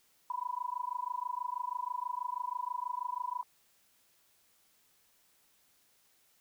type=tone with amplitude modulation; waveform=sine; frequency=987.8 Hz; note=B5; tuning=in tune; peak=-30 dBFS; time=0.3-3.43 s; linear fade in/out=2 ms; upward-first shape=sine; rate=26.2 Hz; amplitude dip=100%; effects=white hiss -69 dBFS RMS until 6.4 s